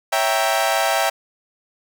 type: chord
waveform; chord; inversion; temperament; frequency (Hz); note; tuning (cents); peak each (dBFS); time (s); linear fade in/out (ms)
sawtooth; C# diminished seventh; none; equal; 554.4 / 659.3 / 784 / 932.3; C#5 / E5 / G5 / Bb5; 0 / 0 / 0 / 0; -22 / -17 / -17 / -22; 0.12-1.1; 10
effects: none